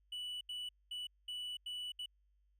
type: tone bursts at uneven times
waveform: triangle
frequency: 2960 Hz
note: F#7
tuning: in tune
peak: -39 dBFS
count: 6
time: 0.12-0.41 / 0.49-0.69 / 0.91-1.07 / 1.28-1.57 / 1.66-1.92 / 1.99-2.06 s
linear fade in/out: 5 ms
effects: added 50 Hz sine -70 dBFS peak until 2.59 s